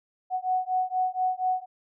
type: beating tone pair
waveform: sine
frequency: 739 / 743.2 Hz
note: F#5 / F#5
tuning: -2 / +7 cents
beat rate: 4.2 Hz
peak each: -27 dBFS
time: 0.3-1.66 s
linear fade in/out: 50 ms
effects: none